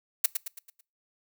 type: noise with echo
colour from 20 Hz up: blue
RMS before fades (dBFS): -21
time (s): 0.24-0.26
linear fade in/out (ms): 5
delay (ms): 110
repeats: 5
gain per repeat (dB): -7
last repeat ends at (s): 0.81
effects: noise-tail reverb RT60 0.3 s tail -23 dB re dry